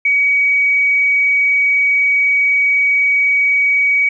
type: tone with tanh clipping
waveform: triangle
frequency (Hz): 2262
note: C#7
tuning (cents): +34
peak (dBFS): -10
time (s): 0.05-4.09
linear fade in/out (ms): 5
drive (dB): 2
effects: resampled to 22050 Hz